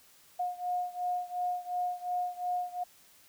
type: beating tone pair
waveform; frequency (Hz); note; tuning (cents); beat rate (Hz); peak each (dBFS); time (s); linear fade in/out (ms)
sine; 717 / 719.8; F5 / F#5; +45 / -48; 2.8; -33 / -35; 0.39-2.84; 10
effects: white hiss -60 dBFS RMS until 3.28 s